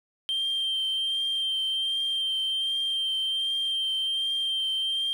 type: tone with vibrato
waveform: sine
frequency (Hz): 3155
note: G7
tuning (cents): +10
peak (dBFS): -23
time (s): 0.29-5.13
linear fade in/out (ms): 0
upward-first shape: triangle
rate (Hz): 1.3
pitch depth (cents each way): 18
effects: tanh soft clip ceiling -23 dBFS + 9-bit